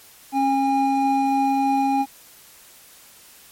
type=tone pair together; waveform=triangle; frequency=272.4 / 814 Hz; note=C#4 / G#5; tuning=-30 / -35 cents; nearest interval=octave + perfect fifth; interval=1895 cents; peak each=-19 / -17 dBFS; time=0.32-2.06 s; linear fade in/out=50 ms; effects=white hiss -48 dBFS RMS until 3.51 s + MP3 64 kbps